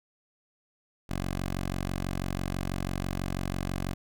10% pulse tone, 46.09 Hz, F#1, 6 cents flat, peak -22 dBFS, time 1.09-3.94 s, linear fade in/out 10 ms, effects none

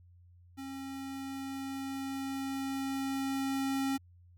square tone with level ramp, 270.5 Hz, C#4, 42 cents flat, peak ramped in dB -41 to -30 dBFS, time 0.57-3.98 s, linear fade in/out 20 ms, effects added 88 Hz sine -56 dBFS peak until 4.37 s

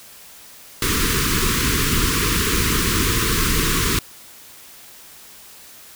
pink band-stop noise, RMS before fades -19 dBFS, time 0.82-3.99 s, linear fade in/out 2 ms, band 470 to 1000 Hz, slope 96 dB/octave, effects white hiss -43 dBFS RMS until 5.95 s

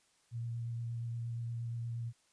sine tone with vibrato, 117.1 Hz, A#2, 8 cents sharp, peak -36 dBFS, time 0.31-2.13 s, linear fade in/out 50 ms, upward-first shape sine, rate 8.5 Hz, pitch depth 14 cents each way, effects white hiss -71 dBFS RMS until 2.32 s + resampled to 22050 Hz

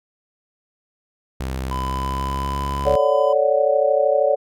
sawtooth tone with pitch glide, 65.41 to 69.26 Hz, C2 to C#2, 0 to -1 cents, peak -20 dBFS, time 1.4-2.96 s, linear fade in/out 5 ms, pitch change +99 cents, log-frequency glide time 1.79-2.61 s
triangle tone, 1006 Hz, B5, 32 cents sharp, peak -23 dBFS, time 1.71-3.33 s, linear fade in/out 5 ms
sine chord, D major seventh, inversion second, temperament equal, 440 / 554.4 / 587.3 / 740 Hz, A4 / C#5 / D5 / F#5, 0 / 0 / 0 / 0 cents, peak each -23 / -18 / -18 / -24 dBFS, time 2.85-4.36 s, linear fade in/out 20 ms
effects none

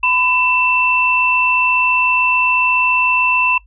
sine tone pair together, 1002 / 2673 Hz, B5 / E7, +25 / +23 cents, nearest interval octave + perfect fourth, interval 1698 cents, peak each -17 / -13 dBFS, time 0.03-3.58 s, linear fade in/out 5 ms, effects noise-tail reverb RT60 0.1 s tail -21 dB re dry + added 50 Hz sine -44 dBFS peak until 3.66 s

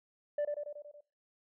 sine tone with echo, 587.3 Hz, D5, in tune, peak -27 dBFS, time 0.38-0.45 s, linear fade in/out 5 ms, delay 93 ms, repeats 6, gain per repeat -4 dB, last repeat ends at 1.008 s, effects noise-tail reverb RT60 0.4 s tail -23 dB re dry + tanh soft clip ceiling -28 dBFS

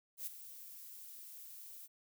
violet noise with ADSR envelope, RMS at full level -40 dBFS, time 0.17-1.88 s, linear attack 92 ms, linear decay 22 ms, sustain -12 dB, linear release 33 ms, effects none

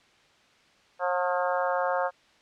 harmonic tone with a mistuned harmonic, 179.8 Hz, F#3, 49 cents flat, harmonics 3 / 4 / 5 / 6 / 7 / 8 / 9, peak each -28 / -30 / -32 / -34 / -35 / -36 / -37 dBFS, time 0.99-2.11 s, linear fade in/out 50 ms, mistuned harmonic 8, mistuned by -40 cents, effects white hiss -60 dBFS RMS until 2.41 s + low-pass 4000 Hz 12 dB/octave

